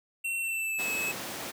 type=tone with pitch glide; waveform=square; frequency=2717 to 2585 Hz; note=F7 to E7; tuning=-48 to -34 cents; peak=-30 dBFS; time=0.24-1.12 s; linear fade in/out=10 ms; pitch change=-86 cents; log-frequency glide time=0.39-0.91 s
type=high-pass noise; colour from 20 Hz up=pink; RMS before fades=-38 dBFS; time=0.78-1.52 s; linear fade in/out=20 ms; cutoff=220 Hz; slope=12 dB/octave
effects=none